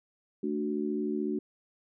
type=chord; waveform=sine; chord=D major; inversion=second; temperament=equal; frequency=220 / 293.7 / 370 Hz; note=A3 / D4 / F#4; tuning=0 / 0 / 0 cents; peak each=-33 dBFS; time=0.43-1.39 s; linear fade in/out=5 ms; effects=none